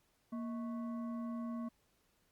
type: tone with frequency modulation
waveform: sine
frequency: 234.2 Hz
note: A#3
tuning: 8 cents sharp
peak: -38 dBFS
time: 0.32-1.69 s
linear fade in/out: 10 ms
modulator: 871 Hz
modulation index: 0.44
effects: pink hiss -75 dBFS RMS until 2.31 s + Opus 48 kbps